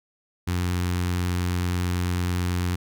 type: tone with notch filter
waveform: sawtooth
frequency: 89.1 Hz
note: F2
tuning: 35 cents sharp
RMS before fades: -25 dBFS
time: 0.47-2.76 s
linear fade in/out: 10 ms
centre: 590 Hz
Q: 1.1
effects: none